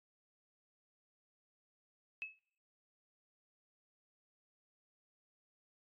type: tone with exponential decay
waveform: sine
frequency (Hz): 2591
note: E7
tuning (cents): -30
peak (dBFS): -36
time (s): 2.22-2.39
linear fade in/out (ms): 0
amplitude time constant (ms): 36
effects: noise-tail reverb RT60 0.7 s tail -25 dB re dry + AAC 32 kbps